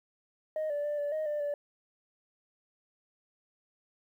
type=tone with pitch steps; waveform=sine; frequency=622 / 582 / 590 / 580 / 623 / 594 / 580 Hz; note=D#5 / D5 / D5 / D5 / D#5 / D5 / D5; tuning=-1 / -16 / +8 / -22 / +2 / +20 / -22 cents; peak=-28 dBFS; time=0.56-1.54 s; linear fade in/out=2 ms; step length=140 ms; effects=tanh soft clip ceiling -28 dBFS + 11-bit